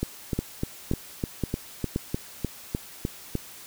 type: two click trains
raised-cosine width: 3 ms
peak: -12 / -13 dBFS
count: 4 / 12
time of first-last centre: 0.39-1.961 / 0.03-3.353 s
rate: 1.91 / 3.31 Hz
effects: white hiss -45 dBFS RMS until 3.66 s